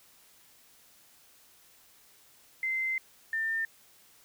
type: tone pair in turn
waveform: sine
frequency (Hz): 2074 / 1800.7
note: C7 / A6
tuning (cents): -16 / +40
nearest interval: major second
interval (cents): 244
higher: first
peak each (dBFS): -28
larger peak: neither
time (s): 2.63-2.98 / 3.33-3.65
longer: first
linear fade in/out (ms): 2
effects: white hiss -60 dBFS RMS until 4.24 s